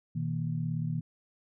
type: tone cluster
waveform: sine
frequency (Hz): 121.7 / 158.8 / 233.4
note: B2 / D#3 / A#3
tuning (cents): -25 / +36 / +2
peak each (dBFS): -34 / -31 / -40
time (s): 0.15-1.01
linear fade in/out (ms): 10
effects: none